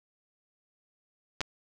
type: clicks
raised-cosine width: 0.2 ms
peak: -13 dBFS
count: 2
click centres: 1.407 / 1.414 s
effects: none